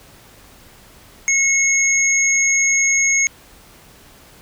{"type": "tone pair together", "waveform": "sine", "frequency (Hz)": [2179, 6535], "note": ["C#7", "G#8"], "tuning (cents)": [-30, -29], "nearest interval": "octave + perfect fifth", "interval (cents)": 1901, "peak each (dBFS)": [-16, -16], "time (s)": [1.28, 3.27], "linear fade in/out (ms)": 0, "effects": ["pink hiss -46 dBFS RMS until 4.41 s"]}